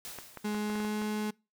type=noise with exponential decay; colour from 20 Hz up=white; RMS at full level=-41 dBFS; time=0.05-0.88 s; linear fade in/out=0 ms; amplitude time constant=180 ms
type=clicks; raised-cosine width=0.5 ms; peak=-26 dBFS; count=8; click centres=0.187 / 0.373 / 0.547 / 0.7 / 0.756 / 0.802 / 0.849 / 1.018 s
type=tone with pitch glide; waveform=35% pulse; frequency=210 to 212.2 Hz; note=G#3 to G#3; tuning=+19 to +38 cents; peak=-29 dBFS; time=0.44-1.31 s; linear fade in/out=10 ms; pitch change=+19 cents; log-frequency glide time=0.57-1.01 s
effects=noise-tail reverb RT60 0.3 s tail -26 dB re dry